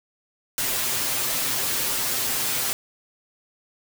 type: noise with comb filter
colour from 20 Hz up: white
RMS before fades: -25 dBFS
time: 0.58-2.73 s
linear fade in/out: 0 ms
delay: 7.7 ms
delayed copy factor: +0.95
effects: none